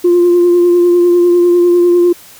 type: tone with vibrato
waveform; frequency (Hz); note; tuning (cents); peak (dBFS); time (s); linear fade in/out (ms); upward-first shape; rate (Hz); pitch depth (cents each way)
sine; 350.6; F4; +7; -4; 0.04-2.13; 10; triangle; 10; 24
effects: tanh soft clip ceiling -2 dBFS + white hiss -38 dBFS RMS until 2.39 s